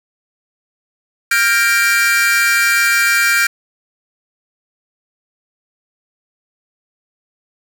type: chord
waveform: 45% pulse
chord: G minor seventh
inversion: third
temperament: equal with one note detuned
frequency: 1396.9 / 1594.5 / 1864.7 / 2349 Hz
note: F6 / G6 / Bb6 / D7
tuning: 0 / +29 / 0 / 0 cents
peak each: -17 / -16 / -20 / -16 dBFS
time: 1.31-3.47 s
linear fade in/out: 5 ms
effects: none

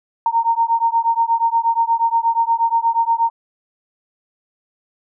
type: beating tone pair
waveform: sine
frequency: 917 / 925.4 Hz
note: A#5 / A#5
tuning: -29 / -13 cents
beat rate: 8.4 Hz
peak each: -17 dBFS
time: 0.26-3.3 s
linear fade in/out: 2 ms
effects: none

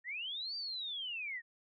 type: linear two-way sweep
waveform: sine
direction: up then down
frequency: 1811 to 4711 to 1811 Hz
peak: -38 dBFS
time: 0.04-1.42 s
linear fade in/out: 50 ms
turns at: 0.56 s
effects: none

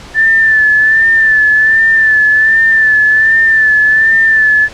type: tone with vibrato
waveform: sine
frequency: 1760 Hz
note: A6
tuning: in tune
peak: -5 dBFS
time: 0.14-4.69 s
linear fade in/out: 50 ms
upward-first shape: sine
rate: 1.3 Hz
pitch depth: 40 cents each way
effects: pink hiss -32 dBFS RMS until 4.73 s + low-pass 6000 Hz 12 dB/octave

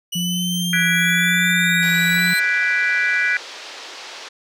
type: exponential sweep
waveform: sawtooth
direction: up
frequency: 2939 to 4066 Hz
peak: -20 dBFS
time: 0.12-2.4 s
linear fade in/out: 10 ms
type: tone with vibrato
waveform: sine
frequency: 174.61 Hz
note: F3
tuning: in tune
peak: -21 dBFS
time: 0.15-2.34 s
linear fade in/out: 10 ms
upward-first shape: sine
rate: 0.98 Hz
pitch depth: 29 cents each way
type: chord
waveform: sine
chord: G# half-diminished seventh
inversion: third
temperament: equal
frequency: 1480 / 1661.2 / 1975.5 / 2349 Hz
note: F#6 / G#6 / B6 / D7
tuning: 0 / 0 / 0 / 0 cents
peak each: -21 / -22 / -21 / -22 dBFS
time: 0.73-3.37 s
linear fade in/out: 2 ms
type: band-pass noise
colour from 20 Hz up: white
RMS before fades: -36 dBFS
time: 1.82-4.29 s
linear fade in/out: 10 ms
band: 350 to 5200 Hz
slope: 24 dB/octave
effects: none

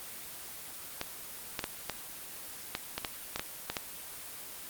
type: clicks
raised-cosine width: 0.2 ms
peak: -14 dBFS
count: 11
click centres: 1.014 / 1.592 / 1.641 / 1.897 / 2.751 / 2.98 / 3.048 / 3.36 / 3.395 / 3.7 / 3.768 s
effects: white hiss -44 dBFS RMS until 4.69 s + Opus 24 kbps

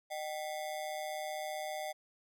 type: ring-modulated tone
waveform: square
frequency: 691 Hz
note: F5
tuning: 19 cents flat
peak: -35 dBFS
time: 0.1-1.93 s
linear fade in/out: 20 ms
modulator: 77.7 Hz
effects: none

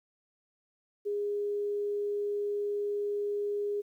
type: tone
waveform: sine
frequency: 410.4 Hz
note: G#4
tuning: 21 cents flat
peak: -29 dBFS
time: 1.05-3.82 s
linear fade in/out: 20 ms
effects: 11-bit

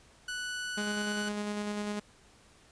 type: tone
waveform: sawtooth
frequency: 1482 Hz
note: F#6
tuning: 2 cents sharp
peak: -31 dBFS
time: 0.28-1.29 s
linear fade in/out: 5 ms
type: tone with tremolo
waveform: sawtooth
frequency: 207.7 Hz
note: G#3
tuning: in tune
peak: -28 dBFS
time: 0.77-2 s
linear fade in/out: 10 ms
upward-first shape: square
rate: 10 Hz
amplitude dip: 25%
effects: pink hiss -60 dBFS RMS until 2.71 s + resampled to 22050 Hz

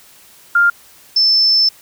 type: tone pair in turn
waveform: sine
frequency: 1400 / 5286 Hz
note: F6 / E8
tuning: +4 / +4 cents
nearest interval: octave + major seventh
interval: 2300 cents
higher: second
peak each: -8 / -9 dBFS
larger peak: first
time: 0.55-0.7 / 1.16-1.69 s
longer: second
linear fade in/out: 5 ms
effects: white hiss -45 dBFS RMS until 1.81 s

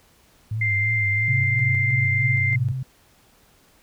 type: tone with vibrato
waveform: sine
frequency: 105.4 Hz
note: G#2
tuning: 26 cents sharp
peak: -23 dBFS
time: 0.51-2.72 s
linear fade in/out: 5 ms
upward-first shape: triangle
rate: 3 Hz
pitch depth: 120 cents each way
type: tone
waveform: sine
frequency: 2093 Hz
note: C7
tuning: in tune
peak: -20 dBFS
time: 0.61-2.56 s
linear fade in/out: 5 ms
type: tone with tremolo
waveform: sine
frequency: 130.6 Hz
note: C3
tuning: 3 cents flat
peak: -21 dBFS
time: 1.28-2.83 s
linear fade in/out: 5 ms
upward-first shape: square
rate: 3.2 Hz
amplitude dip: 35%
effects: pink hiss -57 dBFS RMS until 3.82 s

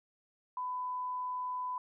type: tone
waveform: sine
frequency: 1001 Hz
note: B5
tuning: 23 cents sharp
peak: -34 dBFS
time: 0.57-1.78 s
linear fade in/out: 2 ms
effects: none

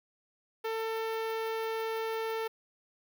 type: tone with notch filter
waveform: sawtooth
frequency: 447 Hz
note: A4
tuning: 27 cents sharp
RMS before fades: -34 dBFS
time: 0.64-2.48 s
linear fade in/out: 10 ms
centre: 7900 Hz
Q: 0.51
effects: 11-bit

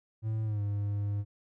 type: tone with pitch glide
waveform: triangle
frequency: 110 to 102.04 Hz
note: A2 to G#2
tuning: 0 to -30 cents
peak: -27 dBFS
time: 0.22-1.25 s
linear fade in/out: 50 ms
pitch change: -130 cents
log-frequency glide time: 0.44-0.61 s
effects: none

